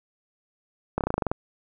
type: slowing click train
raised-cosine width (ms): 1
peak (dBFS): -10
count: 10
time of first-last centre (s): 0.98-1.315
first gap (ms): 28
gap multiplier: 1.07
effects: none